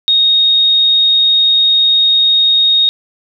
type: tone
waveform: sine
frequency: 3729 Hz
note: A#7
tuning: in tune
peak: -7 dBFS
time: 0.08-2.89 s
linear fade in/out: 0 ms
effects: none